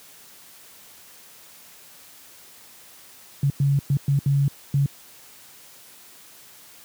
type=tone bursts at uneven times; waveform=sine; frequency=140 Hz; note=C#3; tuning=18 cents sharp; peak=-16 dBFS; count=6; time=3.43-3.5 / 3.6-3.79 / 3.9-3.97 / 4.08-4.19 / 4.26-4.48 / 4.74-4.86 s; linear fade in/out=2 ms; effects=white hiss -48 dBFS RMS until 6.84 s + high-pass 80 Hz 12 dB/octave